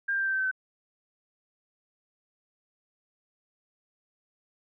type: tone with pitch steps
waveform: sine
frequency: 1601 / 1588.1 / 1575.3 / 1562.6 / 1550 / 1537.6 / 1525.2 Hz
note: G6 / G6 / G6 / G6 / G6 / G6 / G6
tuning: +36 / +22 / +8 / -6 / -20 / -34 / -48 cents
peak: -25 dBFS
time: 0.08-0.514 s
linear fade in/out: 10 ms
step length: 62 ms
effects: none